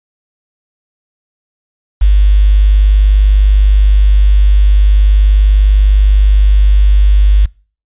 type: tone with quantisation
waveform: sine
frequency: 50.2 Hz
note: G1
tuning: 42 cents sharp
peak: -3 dBFS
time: 2.01-7.46 s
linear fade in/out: 10 ms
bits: 5
effects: noise-tail reverb RT60 0.4 s tail -25 dB re dry + resampled to 8000 Hz